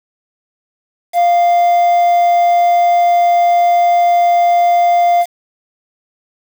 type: tone with quantisation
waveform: triangle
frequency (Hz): 697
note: F5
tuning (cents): -4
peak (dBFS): -6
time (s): 1.13-5.26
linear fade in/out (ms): 50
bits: 5
effects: none